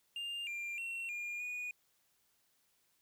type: tone with pitch steps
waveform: triangle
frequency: 2803 / 2386 / 2722 / 2415 / 2459 Hz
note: F7 / D7 / F7 / D7 / D#7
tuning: +6 / +27 / -45 / +48 / -21 cents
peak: -37 dBFS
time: 0.16-1.71 s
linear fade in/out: 2 ms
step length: 310 ms
effects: white hiss -75 dBFS RMS until 3.01 s